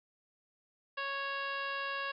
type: harmonic tone with a mistuned harmonic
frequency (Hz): 553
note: C#5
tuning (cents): -4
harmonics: 1 / 2 / 3 / 4 / 5 / 6 / 7 / 8 / 9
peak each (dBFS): -44 / -39 / -39 / -52 / -42 / -50 / -51 / -55 / -53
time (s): 0.97-2.12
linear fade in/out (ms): 10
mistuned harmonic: 9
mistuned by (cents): -29
effects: none